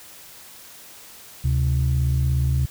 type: tone pair together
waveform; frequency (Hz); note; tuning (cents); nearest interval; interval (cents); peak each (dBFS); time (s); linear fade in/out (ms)
sine; 72.96 / 130; D2 / C3; -11 / -11; minor seventh; 1000; -19; 1.44-2.66; 10
effects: tanh soft clip ceiling -13 dBFS + white hiss -44 dBFS RMS until 2.7 s